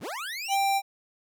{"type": "linear sweep", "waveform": "25% pulse", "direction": "up", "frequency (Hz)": [54, 3299], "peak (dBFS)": -29, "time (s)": [0, 0.57], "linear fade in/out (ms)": 50}
{"type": "tone", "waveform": "square", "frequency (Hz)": 787, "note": "G5", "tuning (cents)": 7, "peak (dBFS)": -23, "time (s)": [0.48, 0.82], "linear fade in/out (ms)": 50}
{"effects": []}